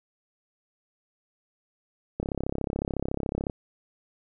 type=click train; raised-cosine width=2 ms; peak=-15 dBFS; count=45; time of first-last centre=2.2-3.498 s; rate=33.9 Hz; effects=none